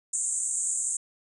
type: band-pass noise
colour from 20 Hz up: pink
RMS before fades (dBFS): -29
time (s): 0.13-0.97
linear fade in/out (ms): 5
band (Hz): 6900 to 8900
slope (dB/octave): 96
effects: none